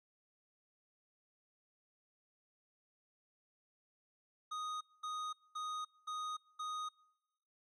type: tone bursts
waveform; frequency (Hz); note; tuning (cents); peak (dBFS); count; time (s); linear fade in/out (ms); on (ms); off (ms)
square; 1244.5; D#6; 0; -40; 5; 4.51-6.89; 10; 300; 220
effects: noise-tail reverb RT60 1.0 s tail -25 dB re dry + low-pass 6000 Hz 12 dB/octave